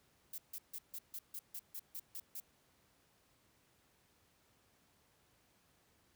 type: noise bursts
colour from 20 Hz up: violet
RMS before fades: -45 dBFS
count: 11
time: 0.33-2.402 s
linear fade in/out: 5 ms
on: 52 ms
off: 150 ms
effects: pink hiss -72 dBFS RMS until 6.15 s + high-pass 60 Hz 12 dB/octave